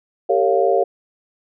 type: chord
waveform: sine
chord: G half-diminished seventh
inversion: none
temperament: equal with one note detuned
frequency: 392 / 455.5 / 554.4 / 698.5 Hz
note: G4 / Bb4 / Db5 / F5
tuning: 0 / -40 / 0 / 0 cents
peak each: -19 dBFS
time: 0.29-0.84 s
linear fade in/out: 10 ms
effects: none